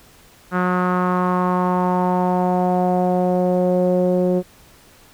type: tone with low-pass filter sweep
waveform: sawtooth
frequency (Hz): 181.1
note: F#3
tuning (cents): -37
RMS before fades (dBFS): -18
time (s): 0.51-4.43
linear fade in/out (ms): 50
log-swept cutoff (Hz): 1400 to 470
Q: 3.9
effects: pink hiss -49 dBFS RMS until 5.13 s